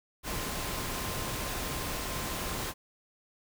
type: tone in noise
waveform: sine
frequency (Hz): 1046.5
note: C6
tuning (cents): 0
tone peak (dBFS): -45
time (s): 0.23-2.74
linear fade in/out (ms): 50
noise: pink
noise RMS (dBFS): -35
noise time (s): 0.23-2.74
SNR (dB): -13
effects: none